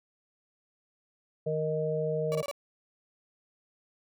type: harmonic tone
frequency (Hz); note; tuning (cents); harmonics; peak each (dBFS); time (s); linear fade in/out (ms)
155.56; D#3; 0; 1 / 3 / 4; -33 / -30 / -33; 1.46-2.42; 10
type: tone bursts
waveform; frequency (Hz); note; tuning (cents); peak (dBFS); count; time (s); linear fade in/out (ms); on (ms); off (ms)
35% pulse; 572; D5; -46; -31; 4; 2.32-2.513; 0; 31; 23
effects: none